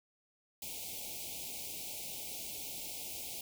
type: band-stop noise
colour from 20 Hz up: white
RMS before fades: -43 dBFS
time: 0.62-3.41 s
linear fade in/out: 2 ms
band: 880 to 2200 Hz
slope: 96 dB/octave
effects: none